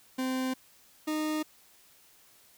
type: tone pair in turn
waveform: 40% pulse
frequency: 259.1 / 308.1 Hz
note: C4 / D#4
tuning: -17 / -17 cents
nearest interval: minor third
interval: 300 cents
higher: second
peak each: -28 dBFS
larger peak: neither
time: 0.18-0.54 / 1.07-1.43 s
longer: neither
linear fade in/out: 10 ms
effects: white hiss -60 dBFS RMS until 2.57 s